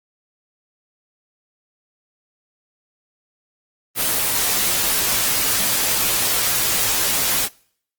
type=noise with comb filter; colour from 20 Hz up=white; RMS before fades=-19 dBFS; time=3.95-7.49 s; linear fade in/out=50 ms; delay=13 ms; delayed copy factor=-0.6; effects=noise-tail reverb RT60 0.6 s tail -25 dB re dry + Opus 24 kbps